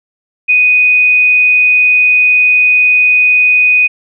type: tone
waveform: sine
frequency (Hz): 2489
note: D#7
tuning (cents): 0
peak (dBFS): -5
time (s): 0.48-3.88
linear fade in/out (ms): 20
effects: none